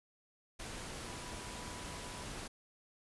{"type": "tone in noise", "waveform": "sine", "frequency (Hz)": 982, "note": "B5", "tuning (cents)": -10, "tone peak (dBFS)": -54, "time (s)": [1.05, 2.23], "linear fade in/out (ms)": 10, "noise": "pink", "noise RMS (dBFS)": -45, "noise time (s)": [0.59, 2.48], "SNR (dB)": -12, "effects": ["resampled to 24000 Hz"]}